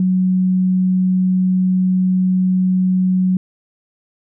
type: tone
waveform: sine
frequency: 185 Hz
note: F#3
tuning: in tune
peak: -12 dBFS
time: 0-3.37 s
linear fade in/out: 2 ms
effects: none